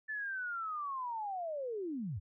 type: linear sweep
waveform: sine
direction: down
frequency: 1760 to 77.78 Hz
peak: -36 dBFS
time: 0.08-2.2 s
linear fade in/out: 20 ms
effects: none